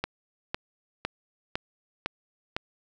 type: click train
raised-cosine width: 0.3 ms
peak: -12 dBFS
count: 6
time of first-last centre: 0.04-2.565 s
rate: 1.98 Hz
effects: none